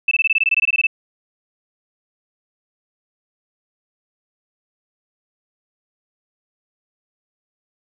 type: tone bursts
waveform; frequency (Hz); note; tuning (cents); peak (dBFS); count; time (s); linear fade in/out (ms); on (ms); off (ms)
sine; 2637; E7; 0; -12; 15; 0.08-0.869; 5; 33; 21
effects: none